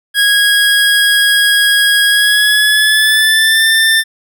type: tone with pitch glide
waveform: 25% pulse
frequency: 1649 to 1787.9 Hz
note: G#6 to A6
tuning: -13 to +27 cents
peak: -4 dBFS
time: 0.14-4.04 s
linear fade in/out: 50 ms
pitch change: +140 cents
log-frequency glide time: 2.07-3.66 s
effects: none